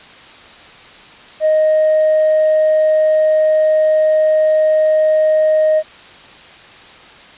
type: tone with hard clipping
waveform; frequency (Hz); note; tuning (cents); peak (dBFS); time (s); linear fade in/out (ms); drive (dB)
triangle; 622.3; D#5; 0; -9; 1.4-5.83; 50; 2
effects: white hiss -39 dBFS RMS until 7.37 s + resampled to 8000 Hz